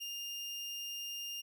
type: tone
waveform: 30% pulse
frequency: 2810 Hz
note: F7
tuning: 10 cents sharp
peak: -37 dBFS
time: 0-1.42 s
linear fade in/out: 20 ms
effects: none